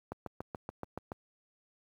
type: click train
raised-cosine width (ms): 1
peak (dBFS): -24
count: 8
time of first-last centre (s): 0.12-1.119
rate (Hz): 7.01
effects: high-pass 60 Hz 12 dB/octave + 10-bit